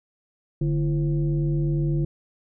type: tone with frequency modulation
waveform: sine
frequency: 146.8 Hz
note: D3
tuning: in tune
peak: -20 dBFS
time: 0.61-2.05 s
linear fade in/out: 5 ms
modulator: 191 Hz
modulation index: 0.75
effects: none